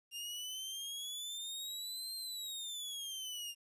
sawtooth exponential two-way sweep, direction up then down, 2795 to 4186 to 2795 Hz, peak -38 dBFS, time 0.11-3.55 s, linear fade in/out 50 ms, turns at 2.15 s, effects resampled to 32000 Hz + 12-bit

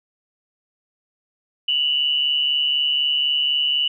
sine tone pair together, 2816 / 2960 Hz, F7 / F#7, +14 / 0 cents, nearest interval minor second, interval 86 cents, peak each -24 / -18 dBFS, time 1.68-3.88 s, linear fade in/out 5 ms, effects none

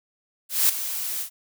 blue noise with ADSR envelope, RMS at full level -17 dBFS, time 0.49-1.3 s, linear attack 200 ms, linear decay 10 ms, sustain -12 dB, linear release 90 ms, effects none

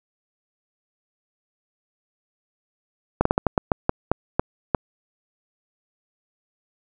slowing click train, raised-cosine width 1 ms, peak -3 dBFS, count 11, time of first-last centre 3.21-4.748 s, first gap 44 ms, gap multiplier 1.26, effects none

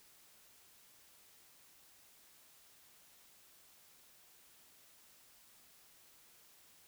silence, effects white hiss -64 dBFS RMS until 6.87 s

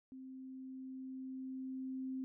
sine tone with level ramp, 261.6 Hz, C4, in tune, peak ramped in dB -48 to -38 dBFS, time 0.12-2.24 s, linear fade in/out 0 ms, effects none

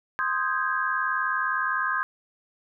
sine chord, Ab major seventh, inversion first, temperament equal with one note detuned, 1046.5 / 1244.5 / 1568 / 1647.8 Hz, C6 / Eb6 / G6 / Ab6, 0 / 0 / 0 / -14 cents, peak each -29 dBFS, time 0.19-2.03 s, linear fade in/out 0 ms, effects none

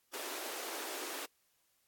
pink high-pass noise, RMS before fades -42 dBFS, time 0.13-1.26 s, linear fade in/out 10 ms, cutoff 300 Hz, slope 48 dB/octave, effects white hiss -75 dBFS RMS until 1.87 s + AAC 64 kbps

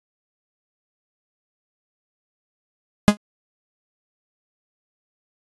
45% pulse tone with exponential decay, 207.7 Hz, G#3, in tune, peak -4 dBFS, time 3.08-3.17 s, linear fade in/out 0 ms, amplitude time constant 18 ms, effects AAC 32 kbps

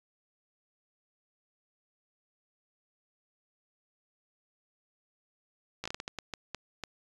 slowing click train, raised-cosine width 0.2 ms, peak -19 dBFS, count 11, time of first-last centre 5.84-6.837 s, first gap 15 ms, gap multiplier 1.39, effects resampled to 24000 Hz

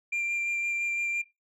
sine tone with vibrato, 2378 Hz, D7, 21 cents sharp, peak -24 dBFS, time 0.12-1.22 s, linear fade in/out 10 ms, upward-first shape sine, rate 5.9 Hz, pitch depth 10 cents each way, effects noise-tail reverb RT60 0.2 s tail -18 dB re dry + tanh soft clip ceiling -26 dBFS

